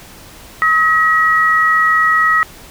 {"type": "tone pair together", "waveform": "sine", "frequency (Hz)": [1276, 1911.8], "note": ["D#6", "A#6"], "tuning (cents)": [43, 43], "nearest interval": "perfect fifth", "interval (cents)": 700, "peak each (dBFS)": -12, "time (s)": [0.62, 2.43], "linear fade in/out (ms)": 0, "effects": ["pink hiss -38 dBFS RMS until 2.7 s"]}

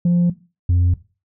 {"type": "tone pair in turn", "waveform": "sine", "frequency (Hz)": [174.61, 88.45], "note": ["F3", "F2"], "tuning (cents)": [0, 23], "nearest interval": "octave", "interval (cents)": 1177, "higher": "first", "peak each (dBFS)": -10, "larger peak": "neither", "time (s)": [[0.05, 0.3], [0.69, 0.94]], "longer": "neither", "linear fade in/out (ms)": 5, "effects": ["noise-tail reverb RT60 0.3 s tail -17 dB re dry", "tanh soft clip ceiling -11 dBFS"]}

